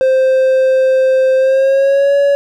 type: tone with pitch glide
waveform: triangle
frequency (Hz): 523.3 to 564.1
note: C5 to C#5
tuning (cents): 0 to +30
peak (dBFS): -6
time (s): 0.01-2.35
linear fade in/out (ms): 0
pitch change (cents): +130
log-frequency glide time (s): 1.36-2.16
effects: none